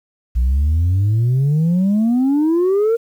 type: exponential sweep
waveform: sine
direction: up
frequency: 58.27 to 471.2 Hz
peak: -10 dBFS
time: 0.35-2.97 s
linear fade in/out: 20 ms
effects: tanh soft clip ceiling -11 dBFS + 8-bit